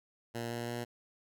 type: tone with pitch steps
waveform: 10% pulse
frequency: 117.2 / 118.36 / 119.52 Hz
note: A#2 / A#2 / A#2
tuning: +10 / +27 / +44 cents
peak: -28 dBFS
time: 0.34-0.85 s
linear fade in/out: 20 ms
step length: 170 ms
effects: none